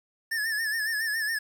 square tone with vibrato, 1759 Hz, A6, 1 cent flat, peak -27 dBFS, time 0.31-1.39 s, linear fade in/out 10 ms, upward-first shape sine, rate 7.2 Hz, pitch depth 77 cents each way, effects 9-bit

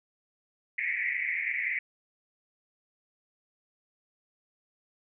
pink band-pass noise, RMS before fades -31 dBFS, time 0.78-1.79 s, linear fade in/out 2 ms, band 1900 to 2300 Hz, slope 96 dB/octave, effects none

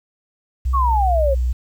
sine tone with pitch glide, 63.6 to 61.65 Hz, C2 to B1, -48 to -2 cents, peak -16 dBFS, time 0.65-1.53 s, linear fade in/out 10 ms, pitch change -54 cents, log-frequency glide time 0.96-1.3 s
sine exponential sweep, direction down, 1144 to 524 Hz, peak -16 dBFS, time 0.73-1.35 s, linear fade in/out 20 ms
effects 8-bit

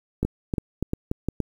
two click trains, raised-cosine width 3 ms, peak -11 / -11 dBFS, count 4 / 5, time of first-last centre 0.23-1.286 / 0.25-1.403 s, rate 2.84 / 3.47 Hz, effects 8-bit

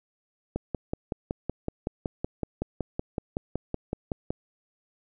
click train, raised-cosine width 2 ms, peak -15 dBFS, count 21, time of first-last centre 0.56-4.305 s, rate 5.34 Hz, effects none

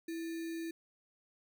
sine tone with sample-and-hold, 329.6 Hz, E4, in tune, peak -37 dBFS, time 0.08-0.71 s, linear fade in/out 5 ms, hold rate 2100 Hz, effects none

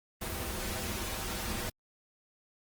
pink noise with comb filter, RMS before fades -36 dBFS, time 0.21-1.7 s, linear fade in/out 10 ms, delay 7 ms, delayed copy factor -0.9, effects Opus 24 kbps

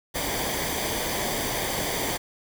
pink noise with comb filter, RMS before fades -28 dBFS, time 0.14-2.18 s, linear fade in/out 20 ms, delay 0.74 ms, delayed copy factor -0.6, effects none

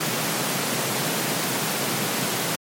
pink high-pass noise, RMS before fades -25 dBFS, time 0-2.56 s, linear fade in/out 10 ms, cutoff 120 Hz, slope 96 dB/octave, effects MP3 64 kbps

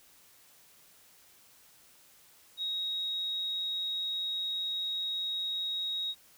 sine tone, 3781 Hz, A#7, 24 cents sharp, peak -31 dBFS, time 2.57-6.15 s, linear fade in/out 50 ms, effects white hiss -60 dBFS RMS until 6.37 s

